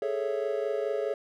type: chord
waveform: triangle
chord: A major seventh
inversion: third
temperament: equal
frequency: 415.3 / 440 / 554.4 / 659.3 Hz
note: G#4 / A4 / C#5 / E5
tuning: 0 / 0 / 0 / 0 cents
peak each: -30 / -31 / -30 / -35 dBFS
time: 0.02-1.14 s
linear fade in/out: 2 ms
effects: none

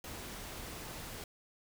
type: noise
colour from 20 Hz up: pink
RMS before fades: -45 dBFS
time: 0.04-1.24 s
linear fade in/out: 2 ms
effects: none

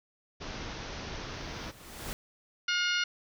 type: low-pass noise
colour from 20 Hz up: pink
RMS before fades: -40 dBFS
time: 0.4-1.72 s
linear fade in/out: 20 ms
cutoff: 6200 Hz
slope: 96 dB/octave
type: noise with exponential growth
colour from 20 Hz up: pink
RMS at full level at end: -37 dBFS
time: 1.21-2.13 s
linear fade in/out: 0 ms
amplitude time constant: 200 ms
type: harmonic tone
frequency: 714 Hz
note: F5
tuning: 38 cents sharp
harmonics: 2 / 3 / 4 / 5 / 6 / 7 / 8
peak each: -30 / -35 / -32 / -40 / -37 / -42 / -40 dBFS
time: 2.68-3.04 s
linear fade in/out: 5 ms
effects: none

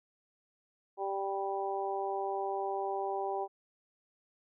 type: harmonic tone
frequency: 196 Hz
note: G3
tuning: in tune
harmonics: 2 / 3 / 4 / 5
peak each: -36 / -41 / -35 / -42 dBFS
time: 0.97-3.48 s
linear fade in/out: 50 ms
effects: none

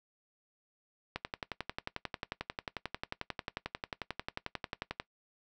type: click train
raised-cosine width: 0.3 ms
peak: -19 dBFS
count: 44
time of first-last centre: 1.16-4.999 s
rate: 11.2 Hz
effects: noise-tail reverb RT60 0.1 s tail -19 dB re dry

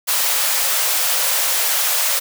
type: high-pass noise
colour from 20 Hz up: white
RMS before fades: -18 dBFS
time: 0.07-2.2 s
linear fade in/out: 20 ms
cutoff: 480 Hz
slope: 96 dB/octave
effects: none

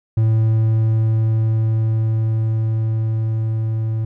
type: tone with level ramp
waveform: triangle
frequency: 111 Hz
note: A2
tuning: 16 cents sharp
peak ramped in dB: -10 to -16 dBFS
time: 0.17-4.05 s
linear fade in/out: 5 ms
effects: none

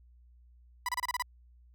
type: tone bursts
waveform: 30% pulse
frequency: 987.8 Hz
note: B5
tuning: in tune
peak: -27 dBFS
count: 7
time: 0.86-1.223 s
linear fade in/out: 2 ms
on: 27 ms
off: 29 ms
effects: added 60 Hz sine -56 dBFS peak until 1.74 s

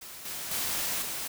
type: noise with level steps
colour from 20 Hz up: white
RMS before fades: -44 / -37 / -31 / -35 dBFS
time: 0.01-1.28 s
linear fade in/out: 10 ms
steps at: 0.25 / 0.51 / 1.02 s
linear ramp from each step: 5 ms
effects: none

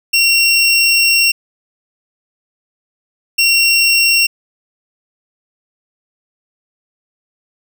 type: tone pair in turn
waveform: 25% pulse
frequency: 2737 / 2737 Hz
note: F7 / F7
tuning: -36 / -36 cents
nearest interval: unison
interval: 0 cents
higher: neither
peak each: -5 dBFS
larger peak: neither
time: 0.13-1.32 / 3.38-4.27 s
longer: first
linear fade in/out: 10 ms
effects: none

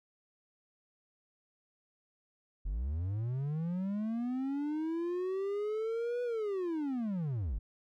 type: linear two-way sweep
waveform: triangle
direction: up then down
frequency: 41.2 to 492.7 to 41.2 Hz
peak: -30 dBFS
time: 2.65-7.59 s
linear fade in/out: 10 ms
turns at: 6.23 s
effects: none

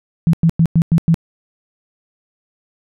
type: tone bursts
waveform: sine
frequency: 165 Hz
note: E3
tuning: 2 cents sharp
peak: -8 dBFS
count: 6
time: 0.27-1.143 s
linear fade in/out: 0 ms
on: 63 ms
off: 99 ms
effects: none

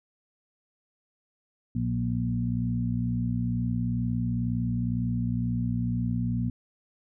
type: harmonic tone with a mistuned harmonic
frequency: 59.6 Hz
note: A#1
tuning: 39 cents sharp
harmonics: 1 / 2 / 3 / 4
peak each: -37 / -28 / -32 / -30 dBFS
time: 1.75-6.5 s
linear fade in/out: 5 ms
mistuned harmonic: 2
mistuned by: -37 cents
effects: none

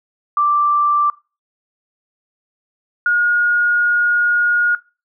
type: tone pair in turn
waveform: sine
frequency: 1174.7 / 1435.9 Hz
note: D6 / F6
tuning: 0 / +48 cents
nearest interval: minor third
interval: 348 cents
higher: second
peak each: -12 / -11 dBFS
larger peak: second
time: 0.37-1.1 / 3.06-4.75 s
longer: second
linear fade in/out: 2 ms
effects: noise-tail reverb RT60 0.3 s tail -21 dB re dry

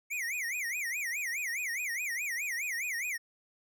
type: tone with vibrato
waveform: square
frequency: 2144 Hz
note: C7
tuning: 42 cents sharp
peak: -33 dBFS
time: 0.1-3.18 s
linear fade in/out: 20 ms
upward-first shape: sine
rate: 4.8 Hz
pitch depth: 270 cents each way
effects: none

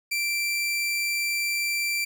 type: tone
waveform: sawtooth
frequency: 2349 Hz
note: D7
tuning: in tune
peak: -21 dBFS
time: 0.11-2.05 s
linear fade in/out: 10 ms
effects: none

